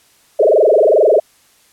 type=tone with frequency modulation; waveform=sine; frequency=526 Hz; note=C5; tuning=9 cents sharp; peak=-7 dBFS; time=0.39-1.2 s; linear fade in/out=10 ms; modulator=22.4 Hz; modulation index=5.6; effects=white hiss -52 dBFS RMS until 1.72 s + low-pass 12000 Hz 12 dB/octave